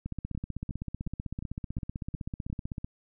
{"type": "two click trains", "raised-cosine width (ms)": 5, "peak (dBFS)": [-22, -24], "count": [45, 7], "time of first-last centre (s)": [[0.06, 2.845], [0.35, 2.501]], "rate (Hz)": [15.8, 2.79], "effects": []}